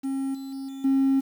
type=tone with level steps; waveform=triangle; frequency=270 Hz; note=C#4; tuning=45 cents flat; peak=-23 / -31 / -29 / -32 / -15 dBFS; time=0.03-1.21 s; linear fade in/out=20 ms; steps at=0.34 / 0.52 / 0.68 / 0.84 s; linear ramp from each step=10 ms; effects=tanh soft clip ceiling -14 dBFS + 8-bit